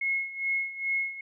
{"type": "tone with tremolo", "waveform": "sine", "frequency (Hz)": 2170, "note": "C#7", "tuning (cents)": -37, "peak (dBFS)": -24, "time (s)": [0.01, 1.21], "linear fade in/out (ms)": 5, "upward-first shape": "sine", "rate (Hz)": 2.4, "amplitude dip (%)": 80, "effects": []}